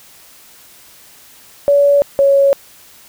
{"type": "tone pair in turn", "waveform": "sine", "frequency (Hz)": [569, 555], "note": ["C#5", "C#5"], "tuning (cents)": [45, 2], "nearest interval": "unison", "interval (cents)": 43, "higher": "first", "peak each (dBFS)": -7, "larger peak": "neither", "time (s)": [[1.68, 2.02], [2.19, 2.53]], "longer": "neither", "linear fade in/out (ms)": 0, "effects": ["white hiss -43 dBFS RMS until 3.08 s"]}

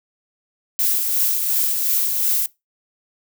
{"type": "noise with tremolo", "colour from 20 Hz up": "violet", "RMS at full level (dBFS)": -18, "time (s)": [0.79, 2.46], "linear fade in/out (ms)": 0, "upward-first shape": "sine", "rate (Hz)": 2.8, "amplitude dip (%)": 35, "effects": ["noise-tail reverb RT60 0.2 s tail -21 dB re dry"]}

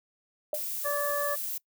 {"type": "tone with exponential decay", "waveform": "sine", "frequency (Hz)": 603, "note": "D5", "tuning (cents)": 46, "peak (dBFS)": -24, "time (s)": [0.53, 0.62], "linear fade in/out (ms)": 2, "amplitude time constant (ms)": 19}
{"type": "noise", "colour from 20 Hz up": "violet", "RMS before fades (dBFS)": -34, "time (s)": [0.54, 1.58], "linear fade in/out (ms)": 5}
{"type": "harmonic tone", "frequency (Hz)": 578, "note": "D5", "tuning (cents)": -28, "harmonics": [1, 2, 3], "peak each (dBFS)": [-30, -33, -35], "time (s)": [0.84, 1.36], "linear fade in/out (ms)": 20}
{"effects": ["noise-tail reverb RT60 0.1 s tail -23 dB re dry"]}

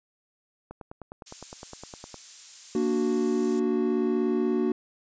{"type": "click train", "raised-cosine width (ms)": 1, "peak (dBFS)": -26, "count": 15, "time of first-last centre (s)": [0.71, 2.143], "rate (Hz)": 9.77}
{"type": "noise", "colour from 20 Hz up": "violet", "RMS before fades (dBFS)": -36, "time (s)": [1.26, 3.6], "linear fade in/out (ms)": 10}
{"type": "chord", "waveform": "triangle", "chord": "Bb augmented", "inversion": "none", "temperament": "equal", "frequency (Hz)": [233.1, 293.7, 370], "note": ["Bb3", "D4", "F#4"], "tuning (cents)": [0, 0, 0], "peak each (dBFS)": [-25, -27, -24], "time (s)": [2.75, 4.72], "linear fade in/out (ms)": 2}
{"effects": ["resampled to 16000 Hz"]}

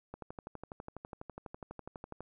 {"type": "click train", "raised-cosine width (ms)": 1, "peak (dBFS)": -29, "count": 26, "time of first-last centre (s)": [0.14, 2.206], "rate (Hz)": 12.1, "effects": []}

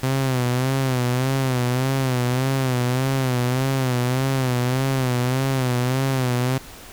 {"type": "tone with vibrato", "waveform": "sawtooth", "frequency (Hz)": 128.9, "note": "C3", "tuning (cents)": -26, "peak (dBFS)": -15, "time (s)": [0.03, 6.58], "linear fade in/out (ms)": 5, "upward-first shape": "sine", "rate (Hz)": 1.7, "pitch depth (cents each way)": 81, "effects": ["pink hiss -41 dBFS RMS until 6.92 s"]}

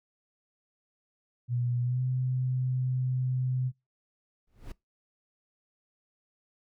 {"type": "tone with pitch glide", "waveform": "sine", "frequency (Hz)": [121.8, 127.93], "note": ["B2", "C3"], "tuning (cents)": [-24, -39], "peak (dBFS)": -26, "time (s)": [1.48, 3.72], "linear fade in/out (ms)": 50, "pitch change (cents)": 85, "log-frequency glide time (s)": [1.82, 2.02]}
{"type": "noise with exponential growth", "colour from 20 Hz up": "brown", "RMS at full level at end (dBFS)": -35, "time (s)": [4.47, 4.72], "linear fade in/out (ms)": 5, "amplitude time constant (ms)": 54}
{"effects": ["noise-tail reverb RT60 0.2 s tail -22 dB re dry"]}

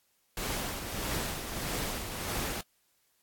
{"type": "noise with tremolo", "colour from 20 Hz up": "pink", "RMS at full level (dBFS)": -33, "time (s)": [0.37, 2.61], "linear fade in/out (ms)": 2, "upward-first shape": "triangle", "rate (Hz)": 1.6, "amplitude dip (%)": 55, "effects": ["white hiss -72 dBFS RMS until 3.22 s", "AAC 64 kbps"]}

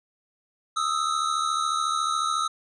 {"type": "tone pair together", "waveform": "square", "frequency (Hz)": [1244.5, 1318.5], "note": ["D#6", "E6"], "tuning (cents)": [0, 0], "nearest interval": "minor second", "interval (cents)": 100, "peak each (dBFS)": -27, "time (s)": [0.76, 2.48], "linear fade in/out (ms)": 10, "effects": ["resampled to 22050 Hz"]}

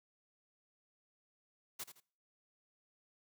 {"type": "noise with echo", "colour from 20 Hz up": "white", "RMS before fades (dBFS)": -43, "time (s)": [1.79, 1.84], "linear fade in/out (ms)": 10, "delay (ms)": 82, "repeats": 2, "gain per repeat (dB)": -10, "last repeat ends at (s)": 2.004, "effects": ["noise-tail reverb RT60 0.5 s tail -24 dB re dry", "high-pass 100 Hz 12 dB/octave"]}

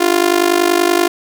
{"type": "tone with amplitude modulation", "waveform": "sawtooth", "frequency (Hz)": 349.2, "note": "F4", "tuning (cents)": 0, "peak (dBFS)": -3, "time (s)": [0, 1.08], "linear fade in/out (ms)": 10, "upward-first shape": "sine", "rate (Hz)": 50.5, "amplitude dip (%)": 90, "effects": []}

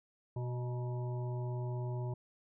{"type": "harmonic tone with a mistuned harmonic", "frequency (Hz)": 123.47, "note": "B2", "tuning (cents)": 0, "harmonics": [1, 3, 5, 7, 8], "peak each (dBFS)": [-35, -45, -49, -52, -53], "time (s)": [0.36, 2.14], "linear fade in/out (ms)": 5, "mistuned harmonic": 8, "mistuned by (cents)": -49, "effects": []}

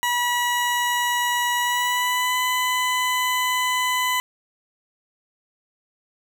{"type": "tone with pitch glide", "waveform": "20% pulse", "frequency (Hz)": [969, 1003.8], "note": ["B5", "B5"], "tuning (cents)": [-33, 28], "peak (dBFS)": -15, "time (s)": [0.03, 4.2], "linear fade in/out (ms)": 0, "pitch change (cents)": 61, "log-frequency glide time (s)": [1.6, 2.37], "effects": []}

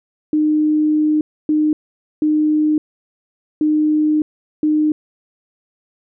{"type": "tone bursts at uneven times", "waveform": "sine", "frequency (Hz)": 305.3, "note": "D#4", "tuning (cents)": -33, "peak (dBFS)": -12, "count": 5, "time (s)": [[0.33, 1.21], [1.49, 1.73], [2.22, 2.78], [3.61, 4.22], [4.63, 4.92]], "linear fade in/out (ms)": 2, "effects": []}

